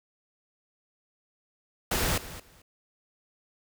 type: noise with echo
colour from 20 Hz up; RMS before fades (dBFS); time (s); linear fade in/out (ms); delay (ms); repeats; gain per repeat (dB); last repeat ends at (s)
pink; -27; 1.91-2.18; 5; 220; 2; -15; 2.62
effects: none